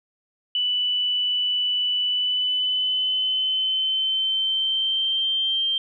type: tone with pitch glide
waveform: sine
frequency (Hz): 2974 to 3151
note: F#7 to G7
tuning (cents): +8 to +8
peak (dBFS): -20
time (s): 0.55-5.78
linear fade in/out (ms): 2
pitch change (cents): +100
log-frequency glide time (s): 2.04-5.33
effects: none